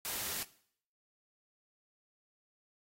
white noise, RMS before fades -38 dBFS, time 0.05-0.43 s, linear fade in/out 0 ms, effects noise-tail reverb RT60 0.6 s tail -18 dB re dry + AAC 48 kbps

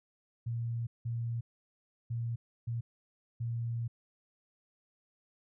sine tone bursts at uneven times, 116.9 Hz, A#2, 5 cents sharp, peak -32 dBFS, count 5, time 0.46-0.87 / 1.05-1.41 / 2.1-2.36 / 2.67-2.81 / 3.4-3.88 s, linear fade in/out 10 ms, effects none

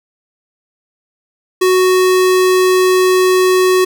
square tone, 370 Hz, F#4, in tune, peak -9 dBFS, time 1.61-3.85 s, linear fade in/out 10 ms, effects none

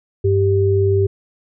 sine tone pair together, 98 / 392 Hz, G2 / G4, 0 / 0 cents, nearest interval 2 octaves, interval 2400 cents, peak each -15 dBFS, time 0.24-1.07 s, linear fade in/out 10 ms, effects none

